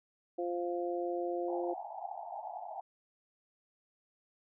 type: harmonic tone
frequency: 174.61 Hz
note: F3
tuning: in tune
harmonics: 2 / 3 / 4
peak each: -35 / -38 / -39 dBFS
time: 0.38-1.74 s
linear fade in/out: 10 ms
type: band-pass noise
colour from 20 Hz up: pink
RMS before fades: -43 dBFS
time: 1.48-2.81 s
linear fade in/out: 5 ms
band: 670 to 880 Hz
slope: 96 dB/octave
effects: none